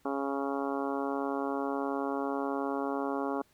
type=harmonic tone; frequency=138.59 Hz; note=C#3; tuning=in tune; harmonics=2 / 3 / 4 / 5 / 6 / 7 / 8 / 9 / 10; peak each=-34 / -36 / -39 / -40 / -39 / -44 / -40 / -47 / -45 dBFS; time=0.05-3.42 s; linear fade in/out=5 ms; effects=pink hiss -67 dBFS RMS until 3.53 s